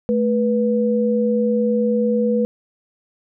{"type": "tone pair together", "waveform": "sine", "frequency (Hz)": [217.8, 488.6], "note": ["A3", "B4"], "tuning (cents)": [-17, -19], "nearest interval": "octave + major second", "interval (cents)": 1398, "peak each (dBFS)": -18, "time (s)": [0.09, 2.45], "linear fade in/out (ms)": 0, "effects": []}